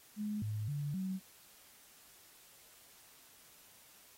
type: tone with pitch steps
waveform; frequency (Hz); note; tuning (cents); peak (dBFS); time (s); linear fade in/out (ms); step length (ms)
sine; 210.2 / 106.6 / 144.8 / 188.9; G#3 / G#2 / D3 / F#3; +21 / +46 / -24 / +36; -35; 0.16-1.2; 50; 260
effects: white hiss -61 dBFS RMS until 4.17 s + AAC 48 kbps